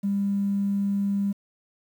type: tone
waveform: triangle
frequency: 199.8 Hz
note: G3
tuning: 33 cents sharp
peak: -18 dBFS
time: 0.03-1.33 s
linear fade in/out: 20 ms
effects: tanh soft clip ceiling -20 dBFS + 9-bit